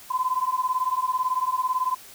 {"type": "beating tone pair", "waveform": "sine", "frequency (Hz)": [1011, 1029], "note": ["B5", "C6"], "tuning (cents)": [40, -29], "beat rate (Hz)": 18, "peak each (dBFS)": -25, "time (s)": [0.1, 1.95], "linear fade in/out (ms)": 10, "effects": ["white hiss -46 dBFS RMS until 2.14 s"]}